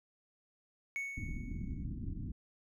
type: tone with exponential decay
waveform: triangle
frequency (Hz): 2217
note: C#7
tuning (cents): 0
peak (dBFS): -32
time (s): 0.96-1.84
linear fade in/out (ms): 0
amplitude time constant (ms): 190
type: low-pass noise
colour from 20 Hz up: pink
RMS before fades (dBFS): -40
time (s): 1.17-2.32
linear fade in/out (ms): 5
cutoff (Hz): 290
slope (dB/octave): 48
effects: none